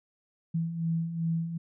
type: beating tone pair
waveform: sine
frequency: 163.1 / 165.7 Hz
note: E3 / E3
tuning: -18 / +9 cents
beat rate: 2.6 Hz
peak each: -35 / -28 dBFS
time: 0.54-1.58 s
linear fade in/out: 10 ms
effects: none